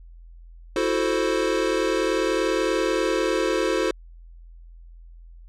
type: chord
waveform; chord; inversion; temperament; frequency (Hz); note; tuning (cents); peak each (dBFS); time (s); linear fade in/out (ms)
square; F# half-diminished seventh; third; equal; 329.6 / 370 / 440 / 523.3; E4 / F#4 / A4 / C5; 0 / 0 / 0 / 0; -27; 0.76-3.91; 2
effects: added 42 Hz sine -42 dBFS peak until 5.48 s + low-pass 7000 Hz 12 dB/octave